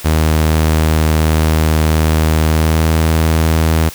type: tone with pitch glide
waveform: sawtooth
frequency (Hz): 78.6 to 80.25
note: D#2 to E2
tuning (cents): +18 to -46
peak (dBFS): -6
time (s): 0.04-3.9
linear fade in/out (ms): 20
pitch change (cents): +36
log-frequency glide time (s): 2.4-2.85
effects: white hiss -32 dBFS RMS until 3.94 s